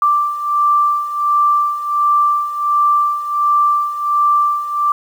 sine beating tone pair, 1174.7 / 1176.1 Hz, D6 / D6, 0 / +2 cents, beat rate 1.4 Hz, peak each -18 / -13 dBFS, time 0.02-4.92 s, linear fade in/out 2 ms, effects 7-bit

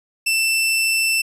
sawtooth tone, 2667 Hz, E7, 20 cents sharp, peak -13 dBFS, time 0.26-1.22 s, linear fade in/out 10 ms, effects resampled to 32000 Hz

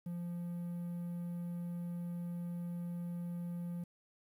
triangle tone with quantisation, 173.6 Hz, F3, 10 cents flat, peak -36 dBFS, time 0.06-3.84 s, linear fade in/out 5 ms, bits 11, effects none

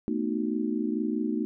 sine chord, B dominant seventh, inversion third, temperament just, 222.2 / 246.9 / 308.7 / 370.4 Hz, A3 / B3 / D#4 / F#4, +17 / 0 / -14 / +2 cents, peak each -30 / -32 / -30 / -35 dBFS, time 0.08-1.45 s, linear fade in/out 0 ms, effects none

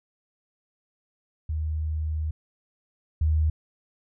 sine tone pair in turn, 77.78 / 77.78 Hz, D#2 / D#2, 0 / 0 cents, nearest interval unison, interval 0 cents, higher neither, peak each -25 / -19 dBFS, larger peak second, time 1.49-2.31 / 3.21-3.5 s, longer first, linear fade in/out 5 ms, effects none

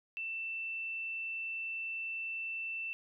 sine tone, 2670 Hz, E7, 22 cents sharp, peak -36 dBFS, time 0.17-2.93 s, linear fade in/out 0 ms, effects none

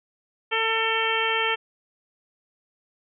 harmonic tone, 448.1 Hz, A4, 32 cents sharp, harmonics 1 / 2 / 3 / 4 / 5 / 6 / 7, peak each -29 / -29 / -29 / -29 / -29 / -29 / -29 dBFS, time 0.51-1.56 s, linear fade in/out 20 ms, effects none

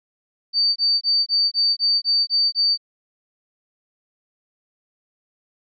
sine tone bursts, 4600 Hz, D8, 37 cents flat, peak -15 dBFS, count 9, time 0.53-2.776 s, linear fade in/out 50 ms, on 230 ms, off 22 ms, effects none

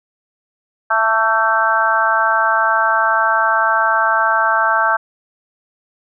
harmonic tone with a mistuned harmonic, 222 Hz, A3, 16 cents sharp, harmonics 3 / 4 / 5 / 6 / 7, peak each -21 / -18 / -20 / -18 / -17 dBFS, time 0.9-4.97 s, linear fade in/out 10 ms, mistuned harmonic 5, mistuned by +24 cents, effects none

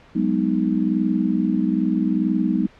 sine chord, G# minor seventh, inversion third, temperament just, 186.89 / 207.7 / 249.2 / 311.5 Hz, F#3 / G#3 / B3 / D#4, +18 / 0 / +16 / +2 cents, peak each -23 dBFS, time 0.15-2.67 s, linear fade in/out 10 ms, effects pink hiss -49 dBFS RMS until 2.79 s + low-pass 3000 Hz 12 dB/octave

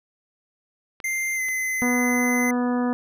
clicks, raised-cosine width 0.3 ms, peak -22 / -26 dBFS, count 2, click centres 1.002 / 1.486 s
square tone with pitch glide, 2093 to 2044 Hz, C7 to C7, 0 to -41 cents, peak -24 dBFS, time 1.04-2.51 s, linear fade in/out 5 ms, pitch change -41 cents, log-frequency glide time 1.35-1.41 s
harmonic tone, 245.8 Hz, B3, 8 cents flat, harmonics 1 / 2 / 3 / 4 / 5 / 6 / 7, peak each -21 / -29 / -32 / -34 / -36 / -41 / -39 dBFS, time 1.82-2.93 s, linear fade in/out 0 ms
effects none

